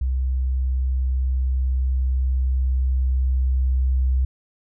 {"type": "tone with level ramp", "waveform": "sine", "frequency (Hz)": 64.5, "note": "C2", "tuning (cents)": -24, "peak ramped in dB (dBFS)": [-19, -16], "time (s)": [0.01, 4.25], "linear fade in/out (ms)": 5, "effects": []}